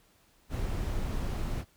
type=noise; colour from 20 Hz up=brown; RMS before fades=-32 dBFS; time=0.49-1.65 s; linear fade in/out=50 ms; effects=pink hiss -65 dBFS RMS until 1.76 s